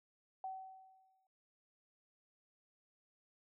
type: tone with exponential decay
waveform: sine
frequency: 760 Hz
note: F#5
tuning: 46 cents sharp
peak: -39 dBFS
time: 0.44-1.27 s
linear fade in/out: 2 ms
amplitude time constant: 180 ms
effects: none